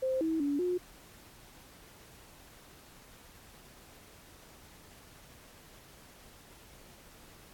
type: tone with pitch steps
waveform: sine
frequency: 522 / 322.2 / 285.7 / 359 Hz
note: C5 / E4 / D4 / F4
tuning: -4 / -39 / -48 / +48 cents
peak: -28 dBFS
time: 0.02-0.78 s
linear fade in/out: 10 ms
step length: 190 ms
effects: pink hiss -56 dBFS RMS until 7.53 s + AAC 64 kbps